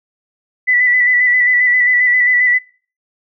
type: tone with vibrato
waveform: sine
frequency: 1979 Hz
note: B6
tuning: 3 cents sharp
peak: -9 dBFS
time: 0.67-2.59 s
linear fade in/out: 20 ms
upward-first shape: square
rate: 7.5 Hz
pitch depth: 24 cents each way
effects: noise-tail reverb RT60 0.4 s tail -23 dB re dry